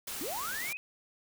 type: noise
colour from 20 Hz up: white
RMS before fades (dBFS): -39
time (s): 0.07-0.73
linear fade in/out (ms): 5
type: linear sweep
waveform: sine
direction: up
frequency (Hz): 249 to 2582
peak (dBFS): -36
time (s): 0.21-0.77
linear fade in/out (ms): 0
effects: none